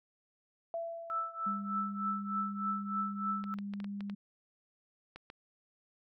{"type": "tone with exponential decay", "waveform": "sine", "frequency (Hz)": 670, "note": "E5", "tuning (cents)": 28, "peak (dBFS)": -33, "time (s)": [0.74, 2.03], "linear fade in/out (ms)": 1, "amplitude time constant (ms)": 280}
{"type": "tone with tremolo", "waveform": "sine", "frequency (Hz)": 1318.5, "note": "E6", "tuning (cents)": 0, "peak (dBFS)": -30, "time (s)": [1.1, 3.54], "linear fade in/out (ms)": 0, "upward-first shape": "triangle", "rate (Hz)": 3.3, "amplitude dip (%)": 95}
{"type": "tone", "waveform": "sine", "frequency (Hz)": 201.3, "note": "G3", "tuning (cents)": 46, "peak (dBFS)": -37, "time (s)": [1.46, 4.15], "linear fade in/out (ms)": 10}
{"type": "clicks", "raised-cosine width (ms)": 0.3, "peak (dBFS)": -31, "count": 9, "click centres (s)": [3.44, 3.587, 3.737, 3.802, 3.844, 4.007, 4.098, 5.16, 5.301]}
{"effects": []}